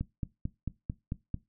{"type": "click train", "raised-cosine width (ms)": 5, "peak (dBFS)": -20, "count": 7, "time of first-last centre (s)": [0.01, 1.343], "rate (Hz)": 4.5, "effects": ["noise-tail reverb RT60 0.2 s tail -18 dB re dry"]}